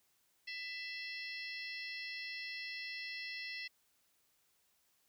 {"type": "harmonic tone with a mistuned harmonic", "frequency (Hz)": 665, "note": "E5", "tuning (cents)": 15, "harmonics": [3, 4, 5, 6, 7, 8], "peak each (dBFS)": [-45, -47, -54, -50, -55, -51], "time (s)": [0.47, 3.68], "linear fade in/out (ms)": 10, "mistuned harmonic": 6, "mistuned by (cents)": 84, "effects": ["white hiss -75 dBFS RMS until 5.08 s"]}